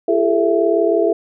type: tone cluster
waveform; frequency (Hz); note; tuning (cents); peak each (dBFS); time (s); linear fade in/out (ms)
sine; 338.9 / 405.5 / 444.7 / 664; E4 / G#4 / A4 / E5; +48 / -41 / +18 / +12; -18; 0.08-1.13; 5
effects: none